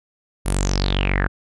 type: tone with low-pass filter sweep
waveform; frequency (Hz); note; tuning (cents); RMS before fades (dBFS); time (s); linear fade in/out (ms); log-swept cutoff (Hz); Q
sawtooth; 47.34; F#1; +40; -20; 0.45-1.28; 20; 11000 to 1500; 8.3
effects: none